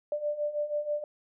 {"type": "beating tone pair", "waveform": "sine", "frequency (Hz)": [588, 594.2], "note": ["D5", "D5"], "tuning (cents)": [2, 20], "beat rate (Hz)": 6.2, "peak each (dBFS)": [-34, -30], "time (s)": [0.12, 1.04], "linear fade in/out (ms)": 2, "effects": []}